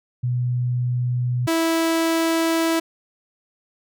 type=tone pair in turn; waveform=sine / sawtooth; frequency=123.47 / 328.1 Hz; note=B2 / E4; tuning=0 / -8 cents; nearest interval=octave + perfect fourth; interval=1692 cents; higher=second; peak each=-19 / -14 dBFS; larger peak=second; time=0.23-1.47 / 1.47-2.8 s; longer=second; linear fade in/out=10 ms; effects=none